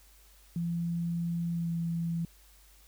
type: tone with pitch glide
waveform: sine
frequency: 170 to 167.76 Hz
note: F3 to E3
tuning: -46 to +31 cents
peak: -29 dBFS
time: 0.56-2.25 s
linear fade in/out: 2 ms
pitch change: -23 cents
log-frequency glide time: 1.51-1.7 s
effects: added 50 Hz sine -58 dBFS peak until 2.87 s + white hiss -61 dBFS RMS until 2.87 s